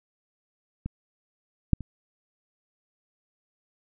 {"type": "clicks", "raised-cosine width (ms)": 5, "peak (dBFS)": [-19, -6, -24], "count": 3, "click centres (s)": [0.86, 1.733, 1.807], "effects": []}